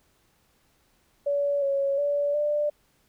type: tone with pitch steps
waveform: sine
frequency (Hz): 570 / 554 / 576 / 592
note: C#5 / C#5 / D5 / D5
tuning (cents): +48 / -1 / -34 / +14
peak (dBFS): -22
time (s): 1.26-2.7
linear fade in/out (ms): 10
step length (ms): 360
effects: pink hiss -66 dBFS RMS until 3.08 s

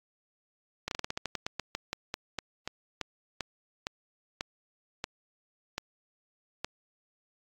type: slowing click train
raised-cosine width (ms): 0.2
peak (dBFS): -15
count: 23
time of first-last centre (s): 0.88-6.646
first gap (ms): 32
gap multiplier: 1.17
effects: AAC 64 kbps

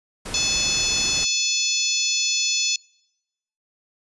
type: noise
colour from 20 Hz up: pink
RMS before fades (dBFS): -33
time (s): 0.25-1.25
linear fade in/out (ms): 10
type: harmonic tone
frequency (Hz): 865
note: A5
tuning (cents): -30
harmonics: 3 / 4 / 5 / 6 / 7 / 8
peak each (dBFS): -27 / -27 / -27 / -27 / -27 / -27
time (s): 0.34-2.76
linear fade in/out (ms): 2
effects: noise-tail reverb RT60 0.9 s tail -26 dB re dry + resampled to 24000 Hz

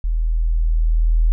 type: tone with level ramp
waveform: sine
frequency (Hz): 40.48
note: E1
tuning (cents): -31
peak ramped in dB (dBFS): -16 to -11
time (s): 0.04-1.32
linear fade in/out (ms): 0
effects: none

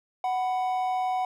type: tone pair together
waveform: triangle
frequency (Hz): 744 / 991.2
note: F#5 / B5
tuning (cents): +9 / +6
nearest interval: perfect fourth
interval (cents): 497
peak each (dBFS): -23 / -33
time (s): 0.24-1.25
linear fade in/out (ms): 2
effects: none

